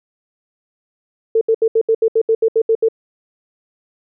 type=tone bursts; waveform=sine; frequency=448.3 Hz; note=A4; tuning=32 cents sharp; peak=-10 dBFS; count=12; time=1.35-2.886 s; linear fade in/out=5 ms; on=62 ms; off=72 ms; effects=none